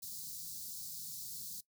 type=band-stop noise; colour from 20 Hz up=white; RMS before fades=-45 dBFS; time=0.02-1.61 s; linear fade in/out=10 ms; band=210 to 4100 Hz; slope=48 dB/octave; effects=noise-tail reverb RT60 0.1 s tail -19 dB re dry + high-pass 100 Hz 12 dB/octave